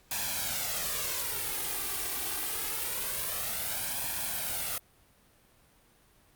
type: noise with flanger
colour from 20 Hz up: white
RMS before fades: -33 dBFS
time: 0.11-4.78 s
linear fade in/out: 2 ms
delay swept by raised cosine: 1.2 to 2.6 ms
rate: 0.25 Hz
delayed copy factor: +0.65
effects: pink hiss -63 dBFS RMS until 6.35 s + Opus 48 kbps